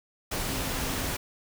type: tone in noise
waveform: sine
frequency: 263.2 Hz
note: C4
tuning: 10 cents sharp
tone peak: -40 dBFS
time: 0.49-1.11 s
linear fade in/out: 10 ms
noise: pink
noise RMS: -31 dBFS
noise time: 0.31-1.17 s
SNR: -12 dB
effects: none